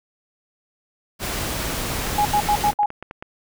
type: noise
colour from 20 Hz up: pink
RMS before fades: -26 dBFS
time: 1.19-2.74 s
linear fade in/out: 50 ms
type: tone bursts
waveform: sine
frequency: 830.6 Hz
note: G#5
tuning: in tune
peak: -15 dBFS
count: 5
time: 2.18-2.86 s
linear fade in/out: 5 ms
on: 72 ms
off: 80 ms
type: clicks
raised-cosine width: 0.5 ms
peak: -19 dBFS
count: 8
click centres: 2.459 / 2.67 / 2.731 / 2.832 / 2.904 / 3.026 / 3.111 / 3.225 s
effects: none